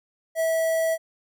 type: tone with notch filter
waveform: square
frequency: 651 Hz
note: E5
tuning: 22 cents flat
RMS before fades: -23 dBFS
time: 0.35-0.98 s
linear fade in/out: 50 ms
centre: 3800 Hz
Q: 0.7
effects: none